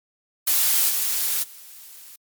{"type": "noise with level steps", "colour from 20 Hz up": "blue", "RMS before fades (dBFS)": [-19, -23, -43], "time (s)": [0.47, 2.16], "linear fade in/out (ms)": 5, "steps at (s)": [0.88, 1.42], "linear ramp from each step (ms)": 20, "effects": ["MP3 96 kbps"]}